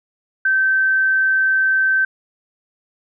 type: tone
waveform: sine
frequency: 1548 Hz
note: G6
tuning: 22 cents flat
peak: -13 dBFS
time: 0.45-2.05 s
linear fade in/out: 5 ms
effects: none